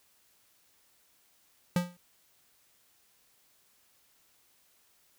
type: tone with exponential decay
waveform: square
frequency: 176.6 Hz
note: F3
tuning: 20 cents sharp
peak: -22 dBFS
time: 1.76-1.97 s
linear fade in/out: 2 ms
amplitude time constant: 45 ms
effects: white hiss -67 dBFS RMS until 5.18 s